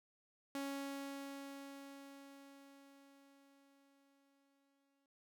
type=tone with exponential decay; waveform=sawtooth; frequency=277.2 Hz; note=C#4; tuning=in tune; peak=-36 dBFS; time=0.55-5.06 s; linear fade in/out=2 ms; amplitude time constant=980 ms; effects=none